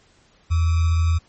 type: tone with sample-and-hold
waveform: sine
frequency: 82.8 Hz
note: E2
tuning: 8 cents sharp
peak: -15 dBFS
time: 0.5-1.19 s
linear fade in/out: 20 ms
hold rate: 1225 Hz
effects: pink hiss -57 dBFS RMS until 1.28 s + MP3 32 kbps